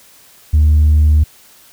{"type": "tone with tanh clipping", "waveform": "triangle", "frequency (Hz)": 76, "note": "D#2", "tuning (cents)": -40, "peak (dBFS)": -7, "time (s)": [0.53, 1.24], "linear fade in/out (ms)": 10, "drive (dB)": 6, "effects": ["white hiss -45 dBFS RMS until 1.72 s"]}